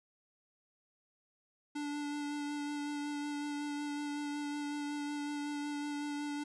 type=tone with vibrato; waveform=square; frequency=291.7 Hz; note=D4; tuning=12 cents flat; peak=-37 dBFS; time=1.75-6.44 s; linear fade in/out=10 ms; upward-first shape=sine; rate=5.4 Hz; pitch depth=14 cents each way; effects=resampled to 22050 Hz